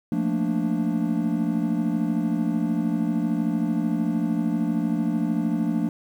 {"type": "chord", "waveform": "triangle", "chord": "Bb major seventh", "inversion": "second", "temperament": "equal", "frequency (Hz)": [174.61, 220, 233.1, 293.7], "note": ["F3", "A3", "Bb3", "D4"], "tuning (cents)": [0, 0, 0, 0], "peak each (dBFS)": -25, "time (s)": [0.12, 5.89], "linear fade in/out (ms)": 2, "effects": ["9-bit"]}